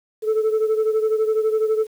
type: beating tone pair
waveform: sine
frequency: 434.6 / 446.6 Hz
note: A4 / A4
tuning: -21 / +26 cents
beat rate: 12 Hz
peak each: -16 / -21 dBFS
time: 0.22-1.87 s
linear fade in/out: 50 ms
effects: tanh soft clip ceiling -14 dBFS + 8-bit